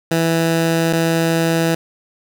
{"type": "tone pair in turn", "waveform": "15% pulse", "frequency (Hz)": [164.81, 164.81], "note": ["E3", "E3"], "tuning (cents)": [0, 0], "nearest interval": "unison", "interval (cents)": 0, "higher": "neither", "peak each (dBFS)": -8, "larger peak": "neither", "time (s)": [[0.11, 0.93], [0.93, 1.75]], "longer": "neither", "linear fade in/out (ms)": 5, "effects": []}